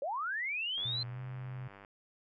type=linear sweep; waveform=sine; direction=up; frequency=516 to 4159 Hz; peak=-33 dBFS; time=0.02-1.03 s; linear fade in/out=2 ms
type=click train; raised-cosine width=0.5 ms; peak=-37 dBFS; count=107; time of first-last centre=0.78-1.849 s; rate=99.2 Hz
type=tone with pitch glide; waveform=sine; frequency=120.8 to 127.76 Hz; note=B2 to C3; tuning=-38 to -41 cents; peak=-39 dBFS; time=0.85-1.68 s; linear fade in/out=5 ms; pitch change=+97 cents; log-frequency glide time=1.07-1.2 s
effects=none